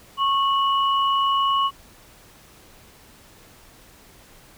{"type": "tone pair together", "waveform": "sine", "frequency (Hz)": [1100, 2937], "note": ["C#6", "F#7"], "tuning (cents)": [-14, -13], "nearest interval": "octave + perfect fourth", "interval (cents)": 1701, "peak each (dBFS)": [-18, -26], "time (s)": [0.17, 1.71], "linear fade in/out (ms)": 50, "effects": ["pink hiss -50 dBFS RMS until 4.57 s"]}